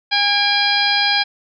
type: harmonic tone with a mistuned harmonic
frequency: 816 Hz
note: G#5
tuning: 31 cents flat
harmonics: 1 / 2 / 3 / 4 / 5 / 6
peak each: -21 / -21 / -21 / -21 / -21 / -21 dBFS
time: 0.11-1.24 s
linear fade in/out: 20 ms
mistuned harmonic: 3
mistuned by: -52 cents
effects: none